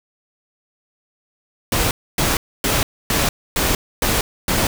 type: noise bursts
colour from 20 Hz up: pink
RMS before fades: -18 dBFS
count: 7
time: 1.72-4.67 s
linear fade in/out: 2 ms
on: 190 ms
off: 270 ms
effects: none